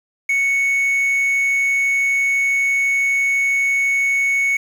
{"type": "tone with quantisation", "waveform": "triangle", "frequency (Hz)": 2217, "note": "C#7", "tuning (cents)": 0, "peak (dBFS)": -13, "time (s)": [0.29, 4.57], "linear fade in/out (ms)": 5, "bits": 7, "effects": []}